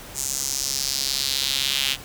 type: tone with high-pass filter sweep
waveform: sawtooth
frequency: 136.3 Hz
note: C#3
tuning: 29 cents flat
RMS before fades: -25 dBFS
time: 0.14-1.97 s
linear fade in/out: 50 ms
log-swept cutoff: 7200 to 3000 Hz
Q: 2.6
effects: pink hiss -40 dBFS RMS until 2.04 s